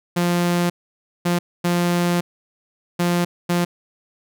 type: tone bursts at uneven times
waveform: sawtooth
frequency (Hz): 174.61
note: F3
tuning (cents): 0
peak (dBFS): -13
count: 5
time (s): 0.16-0.7 / 1.25-1.39 / 1.64-2.21 / 2.99-3.25 / 3.49-3.65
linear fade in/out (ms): 10
effects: none